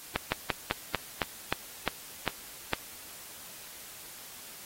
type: slowing click train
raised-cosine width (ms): 0.3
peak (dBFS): -10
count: 10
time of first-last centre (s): 0.16-2.734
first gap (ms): 160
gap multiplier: 1.14
effects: white hiss -47 dBFS RMS until 4.65 s + AAC 48 kbps